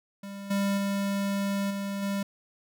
square tone with level steps, 198.7 Hz, G3, 24 cents sharp, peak -38 / -25 / -27 / -31 / -28 dBFS, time 0.23-2.23 s, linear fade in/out 5 ms, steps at 0.5 / 0.77 / 1.7 / 2.02 s, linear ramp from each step 10 ms, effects none

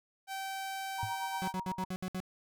sawtooth tone, 774 Hz, G5, 22 cents flat, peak -33 dBFS, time 0.27-1.53 s, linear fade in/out 50 ms
sine tone with tremolo, 944 Hz, A#5, 22 cents sharp, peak -34 dBFS, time 0.98-1.85 s, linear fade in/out 10 ms, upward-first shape sine, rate 8.6 Hz, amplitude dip 80%
sine tone with exponential decay, 106.7 Hz, G#2, 47 cents sharp, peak -31 dBFS, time 1.03-1.15 s, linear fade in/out 0 ms, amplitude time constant 25 ms
40% pulse tone bursts, 185.2 Hz, F#3, 2 cents sharp, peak -34 dBFS, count 7, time 1.42-2.202 s, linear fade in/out 0 ms, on 56 ms, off 65 ms
effects none

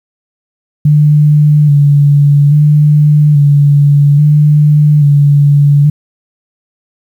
sine tone with vibrato, 146.5 Hz, D3, 4 cents flat, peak -3 dBFS, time 0.85-5.9 s, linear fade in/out 5 ms, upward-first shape square, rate 0.6 Hz, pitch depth 32 cents each way, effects 7-bit

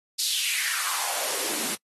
white noise with high-pass filter sweep, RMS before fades -27 dBFS, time 0.18-1.76 s, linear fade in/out 20 ms, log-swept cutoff 4600 to 200 Hz, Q 3.3, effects noise-tail reverb RT60 0.1 s tail -26 dB re dry + AAC 32 kbps

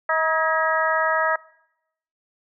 harmonic tone with a mistuned harmonic, 318.3 Hz, D#4, 39 cents sharp, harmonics 2 / 3 / 4 / 5 / 6, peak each -24 / -25 / -23 / -25 / -27 dBFS, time 0.09-1.36 s, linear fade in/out 5 ms, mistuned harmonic 5, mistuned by +54 cents, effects noise-tail reverb RT60 0.8 s tail -21 dB re dry

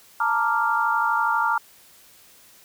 sine chord, Bb major seventh, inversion third, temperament equal with one note detuned, 880 / 932.3 / 1174.7 / 1392.9 Hz, A5 / Bb5 / D6 / F6, 0 / 0 / 0 / -5 cents, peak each -26 / -24 / -26 / -23 dBFS, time 0.2-1.58 s, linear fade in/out 5 ms, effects white hiss -52 dBFS RMS until 2.64 s

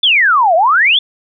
sine exponential two-way sweep, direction down then up, 3573 to 630 to 3573 Hz, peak -7 dBFS, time 0.03-0.99 s, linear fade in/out 5 ms, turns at 0.55 s, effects none

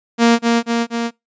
sawtooth tone with echo, 233.3 Hz, A#3, 2 cents sharp, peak -5 dBFS, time 0.18-0.39 s, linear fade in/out 50 ms, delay 240 ms, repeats 3, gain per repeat -3 dB, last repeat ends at 1.11 s, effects noise-tail reverb RT60 0.2 s tail -26 dB re dry + resampled to 16000 Hz

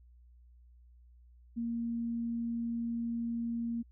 sine tone, 233.1 Hz, A#3, in tune, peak -32 dBFS, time 1.56-3.83 s, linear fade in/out 20 ms, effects added 60 Hz sine -56 dBFS peak until 3.91 s

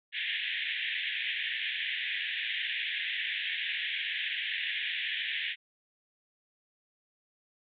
pink band-pass noise, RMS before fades -34 dBFS, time 0.12-5.56 s, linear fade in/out 50 ms, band 1700 to 3600 Hz, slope 96 dB/octave, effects none

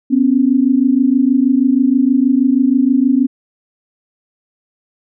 sine tone pair together, 250 / 276.3 Hz, B3 / C#4, +21 / -6 cents, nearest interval major second, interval 173 cents, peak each -12 dBFS, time 0.1-3.27 s, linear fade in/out 20 ms, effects none

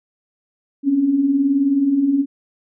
sine beating tone pair, 260.4 / 279.4 Hz, C4 / C#4, -8 / +14 cents, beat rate 19 Hz, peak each -23 / -14 dBFS, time 0.83-2.26 s, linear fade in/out 50 ms, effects none

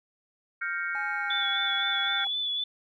sine chord, G half-diminished seventh, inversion third, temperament equal, 1396.9 / 1568 / 1864.7 / 2217 Hz, F6 / G6 / Bb6 / Db7, 0 / 0 / 0 / 0 cents, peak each -32 / -33 / -38 / -36 dBFS, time 0.61-2.25 s, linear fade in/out 10 ms
triangle tone with pitch glide, 832 to 794.9 Hz, G#5 to G5, +3 to +24 cents, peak -34 dBFS, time 0.95-2.27 s, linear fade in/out 0 ms, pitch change -79 cents, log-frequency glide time 1.1-1.55 s
sine tone with vibrato, 3457 Hz, A7, 31 cents flat, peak -27 dBFS, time 1.3-2.64 s, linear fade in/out 5 ms, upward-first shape triangle, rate 3.9 Hz, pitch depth 33 cents each way
effects none

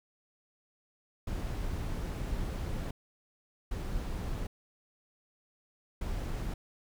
brown noise bursts at uneven times, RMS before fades -35 dBFS, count 3, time 1.27-2.91 / 3.71-4.47 / 6.01-6.54 s, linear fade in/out 5 ms, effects none

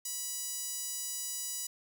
sawtooth tone with high-pass filter, 980 Hz, B5, 14 cents flat, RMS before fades -38 dBFS, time 0.05-1.67 s, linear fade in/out 5 ms, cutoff 7000 Hz, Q 1.7, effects none

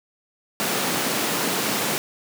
pink high-pass noise, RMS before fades -24 dBFS, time 0.6-1.98 s, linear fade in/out 0 ms, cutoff 170 Hz, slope 24 dB/octave, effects none

